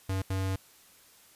square tone bursts at uneven times, 95.4 Hz, G2, 47 cents flat, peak -29 dBFS, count 2, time 0.09-0.22 / 0.3-0.56 s, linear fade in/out 5 ms, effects white hiss -58 dBFS RMS until 1.35 s + resampled to 32000 Hz

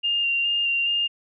sine tone with vibrato, 2794 Hz, F7, in tune, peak -20 dBFS, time 0.03-1.08 s, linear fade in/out 20 ms, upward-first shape square, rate 2.4 Hz, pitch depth 14 cents each way, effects none

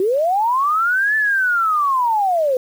sine linear two-way sweep, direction up then down, 358.9 to 1760 to 493 Hz, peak -14 dBFS, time 0-2.57 s, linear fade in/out 2 ms, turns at 1.16 s, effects 7-bit

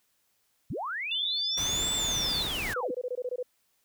sine linear two-way sweep, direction up then down, 68.6 to 7902 to 216.2 Hz, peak -31 dBFS, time 0.7-2.91 s, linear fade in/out 5 ms, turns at 1.92 s
sine tone with pitch glide, 3516 to 3540 Hz, A7 to A7, -2 to +10 cents, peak -29 dBFS, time 1.11-2.43 s, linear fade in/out 5 ms, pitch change +12 cents, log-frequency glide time 1.89-1.95 s
pink noise, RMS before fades -36 dBFS, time 1.57-2.74 s, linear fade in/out 10 ms
sine tone bursts, 498.5 Hz, B4, 16 cents sharp, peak -29 dBFS, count 10, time 2.76-3.429 s, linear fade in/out 5 ms, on 48 ms, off 21 ms
effects white hiss -72 dBFS RMS until 3.84 s

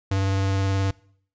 square tone with vibrato, 97.1 Hz, G2, 16 cents flat, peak -21 dBFS, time 0.11-0.91 s, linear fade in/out 5 ms, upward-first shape square, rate 19 Hz, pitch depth 13 cents each way, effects noise-tail reverb RT60 0.6 s tail -23 dB re dry + resampled to 16000 Hz

